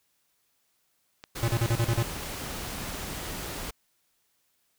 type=click; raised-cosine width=0.2 ms; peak=-24 dBFS; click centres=1.239 s
type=noise; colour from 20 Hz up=pink; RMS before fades=-36 dBFS; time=1.35-3.71 s; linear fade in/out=10 ms
type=tone bursts; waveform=square; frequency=116.1 Hz; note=A#2; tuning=7 cents flat; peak=-23 dBFS; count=7; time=1.43-2.025 s; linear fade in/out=0 ms; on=49 ms; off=42 ms
effects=white hiss -72 dBFS RMS until 4.78 s